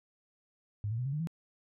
sine tone with pitch steps, 103.83 / 113.88 / 124.91 / 137 / 150.27 / 164.82 Hz, G#2 / A#2 / B2 / C#3 / D3 / E3, 0 / -40 / +20 / -20 / +40 / 0 cents, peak -31 dBFS, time 0.84-1.272 s, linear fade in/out 0 ms, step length 72 ms, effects none

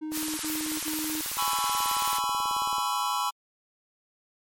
triangle tone bursts, 310 Hz, D#4, 6 cents flat, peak -29 dBFS, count 3, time 0.01-1.218 s, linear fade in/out 20 ms, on 370 ms, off 49 ms
white high-pass noise, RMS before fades -32 dBFS, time 0.11-2.21 s, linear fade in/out 50 ms, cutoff 860 Hz, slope 96 dB/octave
click train, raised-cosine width 1 ms, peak -28 dBFS, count 50, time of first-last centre 0.12-2.783 s, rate 18.4 Hz
square chord, C# minor seventh, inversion second, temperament just, 831.5 / 997.9 / 1108.7 / 1330.5 Hz, G#5 / B5 / C#6 / E6, +2 / +18 / 0 / +16 cents, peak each -34 / -30 / -32 / -34 dBFS, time 1.37-3.31 s, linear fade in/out 20 ms
effects MP3 64 kbps

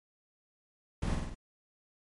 brown noise with echo, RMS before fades -32 dBFS, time 1.02-1.15 s, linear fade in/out 5 ms, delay 49 ms, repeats 4, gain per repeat -3 dB, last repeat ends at 1.346 s, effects MP3 48 kbps

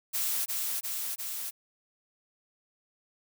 blue noise with echo, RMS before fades -30 dBFS, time 0.13-0.46 s, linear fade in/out 20 ms, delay 350 ms, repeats 3, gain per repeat -2 dB, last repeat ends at 1.51 s, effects none

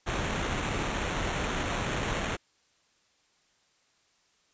pink noise with sample-and-hold, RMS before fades -31 dBFS, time 0.06-2.37 s, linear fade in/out 20 ms, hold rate 4900 Hz, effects white hiss -68 dBFS RMS until 4.53 s + resampled to 16000 Hz

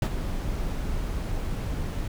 brown noise with ADSR envelope, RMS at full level -20 dBFS, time 0.02-2.08 s, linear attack 3 ms, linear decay 64 ms, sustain -9 dB, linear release 7 ms, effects none

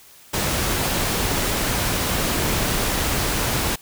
pink noise, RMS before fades -22 dBFS, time 0.33-3.76 s, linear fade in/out 10 ms, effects white hiss -48 dBFS RMS until 3.81 s

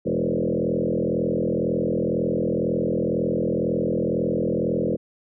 sine tone with frequency modulation, 344.2 Hz, F4, 25 cents flat, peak -20 dBFS, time 0.05-4.97 s, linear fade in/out 20 ms, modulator 42 Hz, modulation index 4.8, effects none

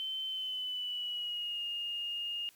sine tone with pitch glide, 3078 to 2839 Hz, G7 to F7, -32 to +28 cents, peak -34 dBFS, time 0-2.49 s, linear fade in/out 0 ms, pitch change -140 cents, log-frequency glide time 0.27-1.63 s, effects white hiss -63 dBFS RMS until 2.55 s + MP3 96 kbps

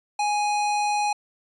square tone, 830.6 Hz, G#5, in tune, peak -22 dBFS, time 0.19-1.13 s, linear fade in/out 5 ms, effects resampled to 22050 Hz

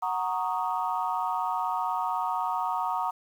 sine chord, D# minor seventh, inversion first, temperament equal, 740 / 932.3 / 1108.7 / 1244.5 Hz, F#5 / A#5 / C#6 / D#6, 0 / 0 / 0 / 0 cents, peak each -31 / -29 / -34 / -33 dBFS, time 0.02-3.11 s, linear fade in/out 10 ms, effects tanh soft clip ceiling -16 dBFS + 9-bit

